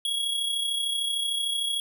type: tone with amplitude modulation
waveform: square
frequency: 3322 Hz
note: G#7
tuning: in tune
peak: -24 dBFS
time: 0.05-1.8 s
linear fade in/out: 2 ms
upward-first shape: sine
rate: 33.3 Hz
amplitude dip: 45%
effects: none